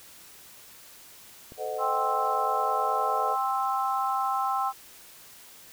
click, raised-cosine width 2 ms, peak -31 dBFS, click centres 1.521 s
sine chord, A diminished seventh, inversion none, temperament equal with one note detuned, 440 / 515.7 / 622.3 / 740 Hz, A4 / C5 / Eb5 / Gb5, 0 / -25 / 0 / 0 cents, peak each -35 dBFS, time 1.57-3.37 s, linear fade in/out 50 ms
harmonic tone, 263.2 Hz, C4, 10 cents sharp, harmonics 3 / 4 / 5, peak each -28 / -29 / -30 dBFS, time 1.78-4.73 s, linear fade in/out 50 ms
effects white hiss -50 dBFS RMS until 5.72 s

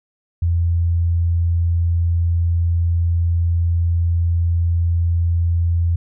sine tone, 85 Hz, F2, 46 cents flat, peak -14 dBFS, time 0.42-5.96 s, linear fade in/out 5 ms, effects none

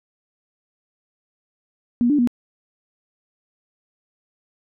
sine tone with pitch steps, 240.1 / 292.9 / 241.6 Hz, B3 / D4 / B3, -49 / -5 / -38 cents, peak -14 dBFS, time 2.01-2.274 s, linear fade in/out 0 ms, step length 88 ms, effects none

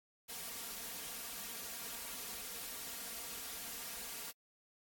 white noise with comb filter, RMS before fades -45 dBFS, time 0.28-4.32 s, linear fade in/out 20 ms, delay 4.3 ms, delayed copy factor +0.7, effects AAC 64 kbps

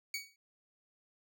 20% pulse tone with exponential decay, 2253 Hz, C#7, 28 cents sharp, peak -28 dBFS, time 0.14-0.36 s, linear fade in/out 2 ms, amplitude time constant 46 ms, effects none

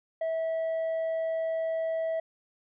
sine tone with tanh clipping, 650 Hz, E5, 24 cents flat, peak -28 dBFS, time 0.21-2.2 s, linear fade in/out 5 ms, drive 3 dB, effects none

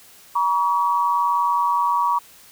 sine tone pair together, 955 / 1134.6 Hz, A#5 / C#6, +42 / +40 cents, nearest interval minor third, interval 298 cents, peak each -19 / -20 dBFS, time 0.35-2.19 s, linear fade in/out 10 ms, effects white hiss -48 dBFS RMS until 2.51 s

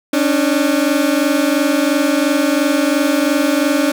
30% pulse tone pair together, 277.2 / 300.1 Hz, C#4 / D4, 0 / +38 cents, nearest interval minor second, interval 138 cents, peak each -13 dBFS, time 0.13-3.92 s, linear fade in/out 5 ms, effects none

